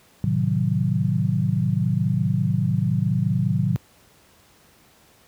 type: chord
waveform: sine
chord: A diminished seventh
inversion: none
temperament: equal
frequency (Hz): 110 / 130.81 / 155.56 / 185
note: A2 / C3 / Eb3 / Gb3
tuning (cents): 0 / 0 / 0 / 0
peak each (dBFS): -24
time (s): 0.24-3.76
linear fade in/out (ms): 0
effects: pink hiss -55 dBFS RMS until 5.27 s + high-pass 60 Hz 12 dB/octave